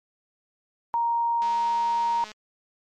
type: tone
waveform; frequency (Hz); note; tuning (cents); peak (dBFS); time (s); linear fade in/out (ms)
sine; 935; A#5; +5; -21; 0.94-2.24; 0
type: click train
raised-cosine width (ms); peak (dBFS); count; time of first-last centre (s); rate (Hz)
0.2; -25; 192; 1.42-2.317; 213
effects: MP3 64 kbps

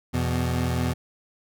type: tone pair together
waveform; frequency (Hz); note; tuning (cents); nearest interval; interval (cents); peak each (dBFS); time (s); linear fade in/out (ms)
25% pulse; 83.79 / 123.47; E2 / B2; +29 / 0; perfect fifth; 671; -22; 0.13-0.94; 20
effects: none

